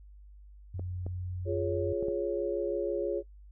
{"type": "tone with pitch glide", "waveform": "sine", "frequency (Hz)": [90.4, 90.92], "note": ["F#2", "F#2"], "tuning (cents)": [-40, -30], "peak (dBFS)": -34, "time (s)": [0.74, 1.93], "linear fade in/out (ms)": 5, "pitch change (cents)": 10, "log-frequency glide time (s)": [1.08, 1.4]}
{"type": "clicks", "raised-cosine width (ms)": 2, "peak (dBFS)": -27, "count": 4, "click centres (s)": [0.795, 1.065, 2.027, 2.084]}
{"type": "chord", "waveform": "sine", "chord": "Db major", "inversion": "first", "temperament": "equal", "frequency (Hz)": [349.2, 415.3, 554.4], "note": ["F4", "Ab4", "Db5"], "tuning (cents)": [0, 0, 0], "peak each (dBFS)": -33, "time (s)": [1.45, 3.23], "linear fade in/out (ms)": 50}
{"effects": ["noise-tail reverb RT60 0.1 s tail -21 dB re dry", "added 50 Hz sine -49 dBFS peak until 3.51 s"]}